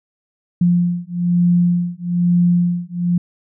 sine beating tone pair, 174.61 / 175.71 Hz, F3 / F3, 0 / +11 cents, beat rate 1.1 Hz, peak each -16 dBFS, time 0.61-3.18 s, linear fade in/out 5 ms, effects none

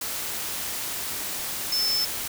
sine tone in noise, 5274 Hz, E8, in tune, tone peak -22 dBFS, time 1.72-2.05 s, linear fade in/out 5 ms, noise white, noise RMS -31 dBFS, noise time 0.01-2.28 s, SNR +6 dB, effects none

